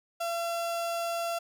35% pulse tone, 679 Hz, F5, 49 cents flat, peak -28 dBFS, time 0.2-1.39 s, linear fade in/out 10 ms, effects none

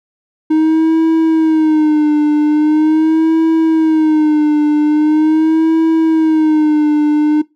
triangle tone with vibrato, 311.1 Hz, D#4, in tune, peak -6 dBFS, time 0.5-7.42 s, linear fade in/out 10 ms, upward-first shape sine, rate 0.42 Hz, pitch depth 69 cents each way, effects noise-tail reverb RT60 0.2 s tail -20 dB re dry

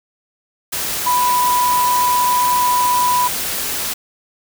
sine tone in noise, 987.8 Hz, B5, in tune, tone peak -13 dBFS, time 1.06-3.28 s, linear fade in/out 10 ms, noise white, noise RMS -22 dBFS, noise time 0.72-3.94 s, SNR +6 dB, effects none

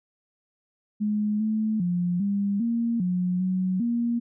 sine tone with pitch steps, 210.2 / 217.2 / 176.5 / 200.6 / 232.8 / 180.4 / 185.4 / 235.9 Hz, G#3 / A3 / F3 / G3 / A#3 / F#3 / F#3 / A#3, +21 / -22 / +19 / +40 / -2 / -44 / +4 / +21 cents, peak -22 dBFS, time 1-4.2 s, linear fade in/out 20 ms, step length 400 ms, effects none

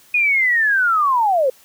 sine linear sweep, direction down, 2484 to 493.9 Hz, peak -13 dBFS, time 0.14-1.5 s, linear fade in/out 5 ms, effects white hiss -50 dBFS RMS until 1.64 s

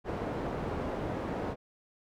white low-pass noise, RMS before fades -35 dBFS, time 0.04-1.56 s, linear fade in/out 50 ms, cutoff 610 Hz, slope 12 dB/octave, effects none

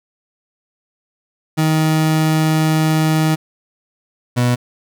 30% pulse tone pair in turn, 157.2 / 122.73 Hz, D#3 / B2, +18 / -10 cents, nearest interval major third, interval 428 cents, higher first, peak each -10 dBFS, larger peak neither, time 1.57-3.36 / 4.36-4.56 s, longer first, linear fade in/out 20 ms, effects none

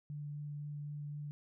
sine tone with vibrato, 146.83 Hz, D3, in tune, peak -40 dBFS, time 0.1-1.31 s, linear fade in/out 0 ms, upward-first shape sine, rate 3.9 Hz, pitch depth 8 cents each way, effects none

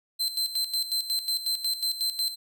40% pulse tone with tremolo, 4093 Hz, C8, 39 cents flat, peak -23 dBFS, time 0.19-2.36 s, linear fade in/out 20 ms, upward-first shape square, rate 5.5 Hz, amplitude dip 70%, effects none

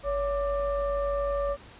sine tone with frequency modulation, 565 Hz, C#5, 33 cents sharp, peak -25 dBFS, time 0.03-1.57 s, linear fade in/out 50 ms, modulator 614 Hz, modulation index 0.73, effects pink hiss -50 dBFS RMS until 1.79 s + resampled to 8000 Hz

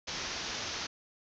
white low-pass noise, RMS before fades -38 dBFS, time 0.07-0.87 s, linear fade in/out 10 ms, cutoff 6400 Hz, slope 96 dB/octave, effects none

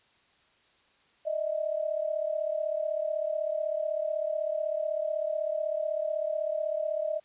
sine tone pair together, 607 / 643 Hz, D#5 / E5, -43 / -43 cents, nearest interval minor second, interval 100 cents, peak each -30 / -31 dBFS, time 1.25-7.2 s, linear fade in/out 20 ms, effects white hiss -65 dBFS RMS until 7.24 s + resampled to 8000 Hz

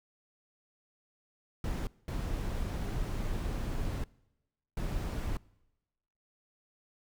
brown noise bursts at uneven times, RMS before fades -34 dBFS, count 3, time 1.64-1.87 / 2.08-4.04 / 4.77-5.37 s, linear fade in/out 2 ms, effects noise-tail reverb RT60 1.0 s tail -24 dB re dry

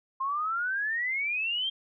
sine exponential sweep, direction up, 1050 to 3218 Hz, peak -27 dBFS, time 0.2-1.7 s, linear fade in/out 10 ms, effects none

